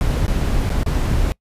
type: noise with dropouts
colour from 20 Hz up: brown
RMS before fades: -18 dBFS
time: 0.01-1.32 s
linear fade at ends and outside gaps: 0 ms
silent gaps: 0.265-0.281 / 0.694-0.702 / 0.832-0.862 s
effects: noise-tail reverb RT60 0.1 s tail -24 dB re dry + resampled to 32000 Hz